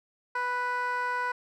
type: tone with band-pass filter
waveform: 15% pulse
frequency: 493.9 Hz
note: B4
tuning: in tune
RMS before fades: -30 dBFS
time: 0.35-1.32 s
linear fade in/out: 5 ms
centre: 1200 Hz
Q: 2.2
effects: none